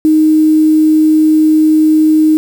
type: tone with quantisation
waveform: sine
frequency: 311.1 Hz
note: D#4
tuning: in tune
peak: -5 dBFS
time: 0.05-2.37 s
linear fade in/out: 0 ms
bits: 5
effects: none